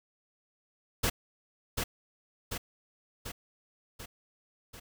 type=noise with echo; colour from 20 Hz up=pink; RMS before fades=-28 dBFS; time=1.03-1.1 s; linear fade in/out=10 ms; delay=740 ms; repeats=5; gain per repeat=-4 dB; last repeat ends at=4.8 s; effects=none